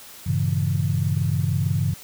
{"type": "chord", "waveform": "sine", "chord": "G diminished seventh", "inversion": "none", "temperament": "equal", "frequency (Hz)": [98, 116.54, 138.59, 164.81], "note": ["G2", "Bb2", "Db3", "Fb3"], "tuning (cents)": [0, 0, 0, 0], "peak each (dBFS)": [-23, -28, -23, -26], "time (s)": [0.26, 1.94], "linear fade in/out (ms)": 10, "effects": ["tanh soft clip ceiling -9 dBFS", "white hiss -43 dBFS RMS until 2.03 s"]}